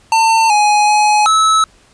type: tone with pitch steps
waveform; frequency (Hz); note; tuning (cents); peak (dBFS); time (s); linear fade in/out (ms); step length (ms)
square; 898 / 836 / 842 / 1300; A5 / G#5 / G#5 / E6; +35 / +11 / +24 / -24; -9; 0.12-1.64; 2; 380
effects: pink hiss -49 dBFS RMS until 1.93 s + resampled to 22050 Hz